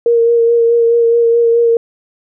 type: tone with vibrato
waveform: sine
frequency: 466.2 Hz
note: A#4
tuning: in tune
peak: -7 dBFS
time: 0.06-1.77 s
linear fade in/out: 2 ms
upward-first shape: sine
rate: 4.7 Hz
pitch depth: 19 cents each way
effects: none